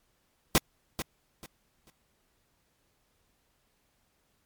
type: noise with echo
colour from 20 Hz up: pink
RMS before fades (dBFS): -21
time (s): 0.55-0.58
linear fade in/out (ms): 0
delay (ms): 440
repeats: 3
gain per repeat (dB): -12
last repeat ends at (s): 1.9
effects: pink hiss -72 dBFS RMS until 4.45 s + MP3 96 kbps